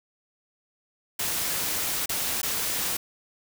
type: noise with dropouts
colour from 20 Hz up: white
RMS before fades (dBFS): -28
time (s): 1.19-2.97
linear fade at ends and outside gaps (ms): 5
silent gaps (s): 2.059-2.092 / 2.417-2.43
effects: none

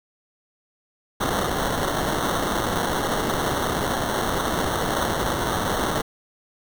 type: noise with sample-and-hold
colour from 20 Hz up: white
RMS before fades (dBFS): -24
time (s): 1.2-6.02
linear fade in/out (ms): 10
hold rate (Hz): 2450
effects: none

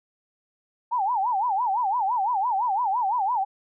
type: tone with vibrato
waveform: sine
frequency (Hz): 873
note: A5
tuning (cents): -14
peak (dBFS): -21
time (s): 0.91-3.45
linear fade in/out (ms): 20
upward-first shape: sine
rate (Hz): 5.9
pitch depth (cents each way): 240
effects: none

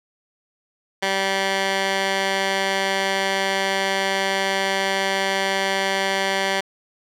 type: tone with band-pass filter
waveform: 15% pulse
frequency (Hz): 193.9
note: G3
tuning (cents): -19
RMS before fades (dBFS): -22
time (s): 1.02-6.61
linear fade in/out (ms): 10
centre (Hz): 2300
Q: 0.64
effects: none

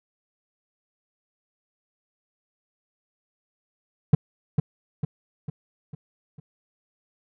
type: tone with echo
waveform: triangle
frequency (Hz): 148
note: D3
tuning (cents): +14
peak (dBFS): -7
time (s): 4.13-4.15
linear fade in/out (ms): 5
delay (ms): 450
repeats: 5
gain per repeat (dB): -6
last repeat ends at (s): 6.4
effects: none

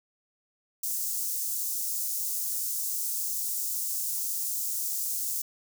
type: high-pass noise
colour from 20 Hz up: white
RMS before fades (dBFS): -31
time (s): 0.83-5.42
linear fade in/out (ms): 5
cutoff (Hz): 6000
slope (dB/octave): 24
effects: none

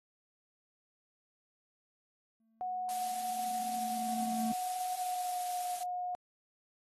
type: tone with exponential growth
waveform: triangle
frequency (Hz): 223.6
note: A3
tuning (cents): +28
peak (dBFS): -29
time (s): 2.4-4.52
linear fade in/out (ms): 2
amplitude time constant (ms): 460
type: tone with pitch glide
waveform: sine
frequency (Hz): 734 to 721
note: F#5 to F#5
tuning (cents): -14 to -45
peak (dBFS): -34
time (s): 2.61-6.15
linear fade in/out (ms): 0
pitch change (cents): -31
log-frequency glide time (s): 4.86-5.48
type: noise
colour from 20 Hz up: blue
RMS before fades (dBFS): -42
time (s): 2.89-5.83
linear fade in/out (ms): 0
effects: AAC 32 kbps

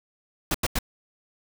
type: noise bursts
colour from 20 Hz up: pink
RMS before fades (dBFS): -24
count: 3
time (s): 0.51-0.788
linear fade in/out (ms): 2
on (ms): 34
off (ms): 88
effects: none

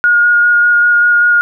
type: tone with vibrato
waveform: sine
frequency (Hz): 1433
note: F6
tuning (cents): +44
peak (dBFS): -6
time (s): 0.04-1.41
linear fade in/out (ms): 0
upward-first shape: square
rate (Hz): 5.1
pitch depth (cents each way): 9
effects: none

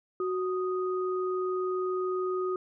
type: tone pair together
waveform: sine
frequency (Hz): 370 / 1242.9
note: F#4 / D#6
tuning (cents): 0 / -2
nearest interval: octave + major sixth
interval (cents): 2098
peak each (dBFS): -28 / -35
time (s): 0.2-2.56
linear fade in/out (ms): 2
effects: none

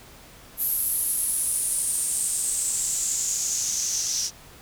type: noise with band-pass filter sweep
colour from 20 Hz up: white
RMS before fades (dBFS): -26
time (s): 0.57-4.31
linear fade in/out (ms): 50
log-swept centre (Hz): 12000 to 5700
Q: 5.9
effects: pink hiss -48 dBFS RMS until 4.61 s

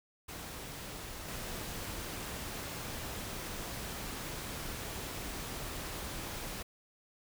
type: noise with level steps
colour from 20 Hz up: pink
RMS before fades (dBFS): -44 / -41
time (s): 0.28-6.63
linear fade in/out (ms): 10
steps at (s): 1.28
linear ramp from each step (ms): 5
effects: none

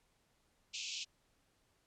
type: band-pass noise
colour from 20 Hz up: pink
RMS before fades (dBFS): -43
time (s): 0.73-1.05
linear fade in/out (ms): 20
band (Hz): 2400 to 7300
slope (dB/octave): 96
effects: pink hiss -75 dBFS RMS until 1.86 s + low-pass 11000 Hz 12 dB/octave

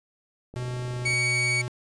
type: click train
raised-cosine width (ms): 2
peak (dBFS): -29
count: 22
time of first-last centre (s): 0.54-1.135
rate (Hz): 35.3
type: tone with pitch glide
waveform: square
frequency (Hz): 124.2 to 122.92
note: B2 to B2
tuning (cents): +10 to -8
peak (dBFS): -30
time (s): 0.56-1.68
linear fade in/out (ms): 0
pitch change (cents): -18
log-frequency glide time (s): 0.75-1.19
type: tone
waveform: 40% pulse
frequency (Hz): 2246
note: C#7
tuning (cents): +22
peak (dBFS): -22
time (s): 1.05-1.62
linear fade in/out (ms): 10
effects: resampled to 22050 Hz

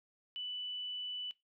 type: tone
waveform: sine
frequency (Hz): 2980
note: F#7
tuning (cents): +12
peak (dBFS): -39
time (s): 0.36-1.31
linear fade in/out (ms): 0
effects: noise-tail reverb RT60 0.2 s tail -18 dB re dry

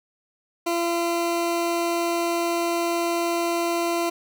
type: tone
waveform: 20% pulse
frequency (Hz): 340.8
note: F4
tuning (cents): -42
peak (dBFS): -17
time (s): 0.66-4.1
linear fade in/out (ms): 10
effects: none

